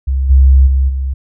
sine tone with level steps, 66.7 Hz, C2, 34 cents sharp, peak -11 / -3 / -8 / -14 dBFS, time 0.07-1.14 s, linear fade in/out 10 ms, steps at 0.29 / 0.66 / 0.88 s, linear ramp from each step 20 ms, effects none

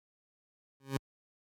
20% pulse tone with exponential growth, 135.8 Hz, C#3, 35 cents flat, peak -22 dBFS, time 0.8-0.97 s, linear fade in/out 2 ms, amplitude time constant 35 ms, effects high-pass 60 Hz 12 dB/octave + AAC 64 kbps

